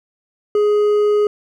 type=tone with hard clipping; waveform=triangle; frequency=417 Hz; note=G#4; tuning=7 cents sharp; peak=-13 dBFS; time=0.55-1.27 s; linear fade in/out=2 ms; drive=7 dB; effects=none